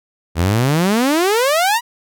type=exponential sweep; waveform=sawtooth; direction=up; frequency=77.7 to 987.8 Hz; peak=-9 dBFS; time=0.35-1.81 s; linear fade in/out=50 ms; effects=none